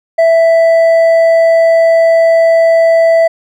sine tone with hard clipping, 660 Hz, E5, 2 cents sharp, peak -6 dBFS, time 0.18-3.28 s, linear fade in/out 10 ms, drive 4 dB, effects none

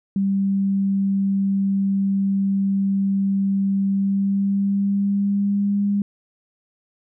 sine tone with pitch glide, 196 to 202 Hz, G3 to G#3, 0 to -48 cents, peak -17 dBFS, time 0.16-6.02 s, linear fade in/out 2 ms, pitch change +52 cents, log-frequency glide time 3.88-5.82 s, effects none

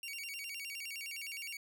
sawtooth tone with vibrato, 2500 Hz, D#7, 8 cents sharp, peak -38 dBFS, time 0.03-1.57 s, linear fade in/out 2 ms, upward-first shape square, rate 9.7 Hz, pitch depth 180 cents each way, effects none

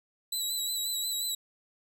20% pulse tone with vibrato, 3940 Hz, B7, 5 cents flat, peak -24 dBFS, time 0.32-1.35 s, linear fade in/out 5 ms, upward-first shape sine, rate 5.6 Hz, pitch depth 41 cents each way, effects none

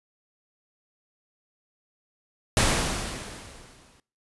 pink noise with exponential decay, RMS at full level -19 dBFS, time 2.57-4 s, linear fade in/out 1 ms, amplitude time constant 310 ms, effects noise-tail reverb RT60 0.4 s tail -23 dB re dry + resampled to 24000 Hz

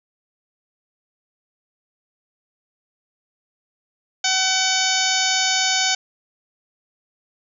harmonic tone with a mistuned harmonic, 756 Hz, F#5, 37 cents sharp, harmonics 1 / 2 / 3 / 4 / 5 / 6 / 7 / 8 / 9, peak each -26 / -26 / -26 / -26 / -26 / -26 / -26 / -26 / -26 dBFS, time 4.24-5.95 s, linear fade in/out 5 ms, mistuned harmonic 5, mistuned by -53 cents, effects none

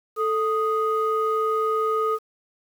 sine tone pair together, 440 / 1244.5 Hz, A4 / D#6, 0 / 0 cents, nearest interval octave + tritone, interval 1800 cents, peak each -22 dBFS, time 0.16-2.19 s, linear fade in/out 50 ms, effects tanh soft clip ceiling -14 dBFS + 8-bit

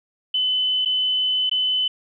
sine tone with dropouts, 3022 Hz, F#7, 36 cents sharp, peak -18 dBFS, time 0.34-1.88 s, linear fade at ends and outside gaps 5 ms, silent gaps 0.85-0.857 / 1.496-1.513 s, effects none

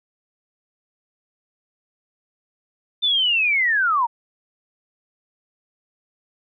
sine linear sweep, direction down, 3583 to 893 Hz, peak -16 dBFS, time 3.02-4.07 s, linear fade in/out 20 ms, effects none

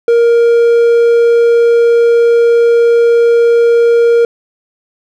triangle tone, 468.4 Hz, A#4, 8 cents sharp, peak -3 dBFS, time 0.08-4.25 s, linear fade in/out 2 ms, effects none

